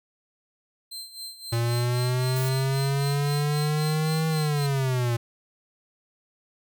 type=tone with tremolo; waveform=sawtooth; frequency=4120 Hz; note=C8; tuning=28 cents flat; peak=-31 dBFS; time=0.91-4.67 s; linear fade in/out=10 ms; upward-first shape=sine; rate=3.8 Hz; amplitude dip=75%
type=linear two-way sweep; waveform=square; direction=up then down; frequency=116 to 160.2 to 116 Hz; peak=-23 dBFS; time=1.52-5.17 s; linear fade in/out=10 ms; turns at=4.28 s
type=noise; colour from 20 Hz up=blue; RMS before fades=-36 dBFS; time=2.36-2.49 s; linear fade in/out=2 ms
effects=none